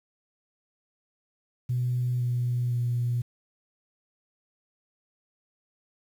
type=tone with pitch steps; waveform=sine; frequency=123.9 / 122.34 / 120.79 Hz; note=B2 / B2 / B2; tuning=+6 / -16 / -38 cents; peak=-23 dBFS; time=1.69-3.22 s; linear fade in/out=10 ms; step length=510 ms; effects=tanh soft clip ceiling -19 dBFS + 9-bit